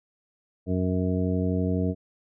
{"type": "harmonic tone", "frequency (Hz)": 92, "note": "F#2", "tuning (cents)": -9, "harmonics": [1, 2, 3, 4, 5, 7], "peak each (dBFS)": [-27, -27, -29, -36, -32, -36], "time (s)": [0.66, 1.95], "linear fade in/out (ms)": 50, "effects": []}